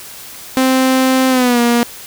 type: tone with pitch glide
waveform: sawtooth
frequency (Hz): 260.8 to 237.8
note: C4 to A#3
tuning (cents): -5 to +35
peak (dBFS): -6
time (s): 0.57-1.83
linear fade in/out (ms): 0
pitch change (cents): -160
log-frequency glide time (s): 1.29-1.6
effects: white hiss -33 dBFS RMS until 2.06 s